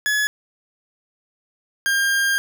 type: tone pair in turn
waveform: 40% pulse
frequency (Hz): 1700 / 1604.6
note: G#6 / G6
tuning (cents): +40 / +40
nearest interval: minor second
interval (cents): 100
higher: first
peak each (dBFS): -17 / -16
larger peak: second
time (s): 0.06-0.27 / 1.86-2.38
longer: second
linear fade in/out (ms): 0
effects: none